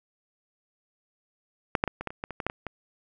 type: clicks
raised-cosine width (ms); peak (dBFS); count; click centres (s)
0.5; -7 / -7 / -13 / -19 / -16 / -24 / -17 / -21 / -17 / -11 / -18 / -19; 12; 1.752 / 1.839 / 1.877 / 2.01 / 2.073 / 2.105 / 2.239 / 2.307 / 2.402 / 2.466 / 2.499 / 2.667
effects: none